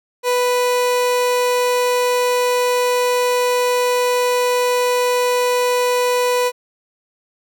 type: tone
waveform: 30% pulse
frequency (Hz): 493.9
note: B4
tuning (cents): 0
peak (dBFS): -12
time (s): 0.23-6.52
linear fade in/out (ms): 50
effects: none